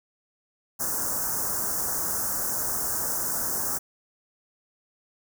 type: band-stop noise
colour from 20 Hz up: white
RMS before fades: -28 dBFS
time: 0.79-3.79 s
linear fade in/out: 20 ms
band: 1600 to 5600 Hz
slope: 48 dB/octave
effects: none